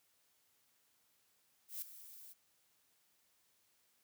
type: noise with ADSR envelope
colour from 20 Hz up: violet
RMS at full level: -41 dBFS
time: 1.68-2.34 s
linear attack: 140 ms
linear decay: 5 ms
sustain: -14 dB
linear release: 26 ms
effects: white hiss -75 dBFS RMS until 4.03 s + high-pass 60 Hz 12 dB/octave

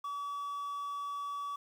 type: tone with quantisation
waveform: triangle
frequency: 1142 Hz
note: D6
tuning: 49 cents flat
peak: -34 dBFS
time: 0.04-1.56 s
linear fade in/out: 5 ms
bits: 10
effects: none

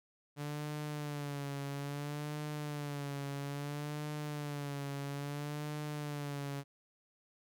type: tone with vibrato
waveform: sawtooth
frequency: 145.1 Hz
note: D3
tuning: 21 cents flat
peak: -34 dBFS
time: 0.36-6.64 s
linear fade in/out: 50 ms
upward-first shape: sine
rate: 0.6 Hz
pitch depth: 57 cents each way
effects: none

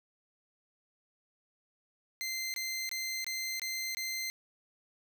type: tone bursts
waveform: 20% pulse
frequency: 2077 Hz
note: C7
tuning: 13 cents flat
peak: -29 dBFS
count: 6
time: 2.21-4.3 s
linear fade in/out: 0 ms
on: 330 ms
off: 22 ms
effects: none

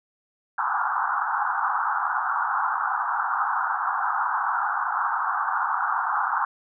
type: band-pass noise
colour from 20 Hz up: white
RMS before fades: -25 dBFS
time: 0.58-6.45 s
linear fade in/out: 2 ms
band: 770 to 1500 Hz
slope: 96 dB/octave
effects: none

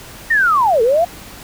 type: linear two-way sweep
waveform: sine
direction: down then up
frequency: 1878 to 434.2 to 716 Hz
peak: -10 dBFS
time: 0.3-1.05 s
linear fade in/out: 10 ms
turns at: 0.82 s
effects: pink hiss -36 dBFS RMS until 1.43 s

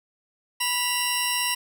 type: tone pair together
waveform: 15% pulse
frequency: 982 / 2776 Hz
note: B5 / F7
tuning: -10 / -11 cents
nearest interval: octave + tritone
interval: 1799 cents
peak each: -20 / -18 dBFS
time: 0.6-1.55 s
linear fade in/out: 10 ms
effects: none

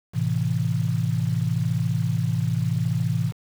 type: chord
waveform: sine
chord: A minor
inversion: none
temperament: equal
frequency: 110 / 130.81 / 164.81 Hz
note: A2 / C3 / E3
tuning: 0 / 0 / 0 cents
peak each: -25 dBFS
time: 0.13-3.33 s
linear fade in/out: 50 ms
effects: 7-bit

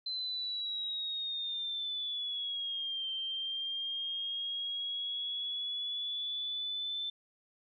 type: linear two-way sweep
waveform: sine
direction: down then up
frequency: 4076 to 3136 to 3538 Hz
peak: -34 dBFS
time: 0.06-7.1 s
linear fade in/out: 5 ms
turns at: 3.11 s
effects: none

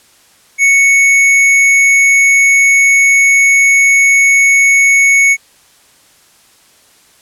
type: tone with tanh clipping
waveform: sine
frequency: 2216 Hz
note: C#7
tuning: 1 cent flat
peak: -7 dBFS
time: 0.58-5.37 s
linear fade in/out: 50 ms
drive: 14 dB
effects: white hiss -47 dBFS RMS until 7.21 s + low-pass 11000 Hz 12 dB/octave

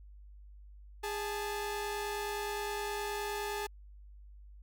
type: tone pair together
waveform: sawtooth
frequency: 410.7 / 871 Hz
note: G#4 / A5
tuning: -19 / -18 cents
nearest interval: octave + minor second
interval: 1301 cents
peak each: -33 / -35 dBFS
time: 1.03-3.67 s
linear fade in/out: 10 ms
effects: added 50 Hz sine -50 dBFS peak until 4.62 s

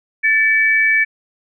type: tone pair together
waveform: sine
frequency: 1765 / 2286 Hz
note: A6 / D7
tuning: +5 / -47 cents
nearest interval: major third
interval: 448 cents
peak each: -14 dBFS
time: 0.23-1.05 s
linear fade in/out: 20 ms
effects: none

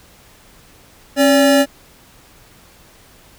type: tone pair together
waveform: square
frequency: 271.6 / 574 Hz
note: C#4 / D5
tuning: -35 / -40 cents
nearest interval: octave + minor second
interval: 1295 cents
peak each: -13 dBFS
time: 1.16-1.66 s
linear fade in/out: 50 ms
effects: pink hiss -47 dBFS RMS until 3.38 s

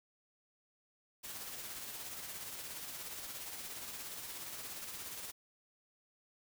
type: noise with tremolo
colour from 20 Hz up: white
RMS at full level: -44 dBFS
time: 1.23-5.32 s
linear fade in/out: 20 ms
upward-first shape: sine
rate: 17 Hz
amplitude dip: 35%
effects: none

